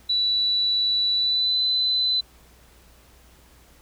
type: tone with pitch glide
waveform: sine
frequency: 3949 to 4018 Hz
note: B7 to B7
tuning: -1 to +29 cents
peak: -19 dBFS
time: 0.09-2.21 s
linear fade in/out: 10 ms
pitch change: +30 cents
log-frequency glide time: 1.13-1.6 s
effects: added 60 Hz sine -54 dBFS peak until 3.81 s + pink hiss -55 dBFS RMS until 3.81 s